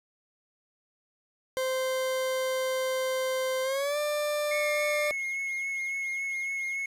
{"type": "tone with pitch glide", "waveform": "40% pulse", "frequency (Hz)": [520, 593.9], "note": ["C5", "D5"], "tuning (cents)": [-11, 19], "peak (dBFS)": -26, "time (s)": [1.57, 5.11], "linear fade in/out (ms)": 0, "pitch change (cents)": 230, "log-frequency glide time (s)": [3.63, 3.98]}
{"type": "tone with vibrato", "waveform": "triangle", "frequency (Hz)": 2164, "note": "C#7", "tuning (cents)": -42, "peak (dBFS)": -28, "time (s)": [4.51, 6.86], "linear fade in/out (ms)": 5, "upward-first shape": "triangle", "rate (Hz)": 3.6, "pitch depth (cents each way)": 26}
{"effects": ["resampled to 32000 Hz", "9-bit"]}